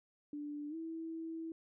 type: tone with pitch glide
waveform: sine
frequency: 293.7 to 325.9 Hz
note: D4 to E4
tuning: 0 to -20 cents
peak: -40 dBFS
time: 0.33-1.52 s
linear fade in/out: 2 ms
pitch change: +180 cents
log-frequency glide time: 0.69-0.75 s
effects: none